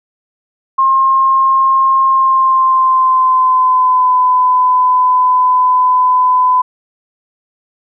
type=tone with pitch glide; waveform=sine; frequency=1067 to 1007.1 Hz; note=C6 to B5; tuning=+34 to +34 cents; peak=-7 dBFS; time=0.78-6.62 s; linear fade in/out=10 ms; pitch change=-100 cents; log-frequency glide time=2.05-4.14 s; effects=none